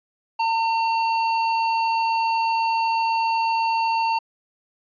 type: tone with hard clipping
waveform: sine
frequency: 907 Hz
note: A#5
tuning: 48 cents flat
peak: -21 dBFS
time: 0.39-4.19 s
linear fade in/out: 10 ms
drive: 18 dB
effects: resampled to 11025 Hz